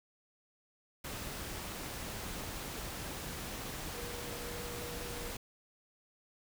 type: tone in noise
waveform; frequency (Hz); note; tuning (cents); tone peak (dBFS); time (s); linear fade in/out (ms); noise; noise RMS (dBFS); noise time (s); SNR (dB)
sine; 480; B4; -49; -46; 3.94-5.31; 5; pink; -42; 1.04-5.37; -7
effects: none